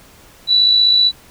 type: tone with amplitude modulation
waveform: sine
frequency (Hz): 3951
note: B7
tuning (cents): 0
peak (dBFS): -7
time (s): 0.47-1.12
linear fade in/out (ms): 50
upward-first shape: sine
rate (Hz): 55.6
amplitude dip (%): 40
effects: pink hiss -45 dBFS RMS until 1.3 s